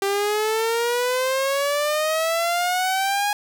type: exponential sweep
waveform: sawtooth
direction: up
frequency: 392 to 830.6 Hz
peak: -16 dBFS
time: 0.02-3.33 s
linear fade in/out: 2 ms
effects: none